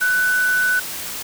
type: tone in noise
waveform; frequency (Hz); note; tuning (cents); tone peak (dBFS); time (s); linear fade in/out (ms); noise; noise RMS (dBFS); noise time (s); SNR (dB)
sine; 1494; F#6; +16; -15; 0.01-0.8; 10; white; -29; 0-1.23; +11
effects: none